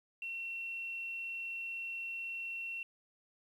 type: tone with quantisation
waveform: sine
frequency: 2719 Hz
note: F7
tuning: 47 cents flat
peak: -38 dBFS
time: 0.22-2.83 s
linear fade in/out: 2 ms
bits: 11
effects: none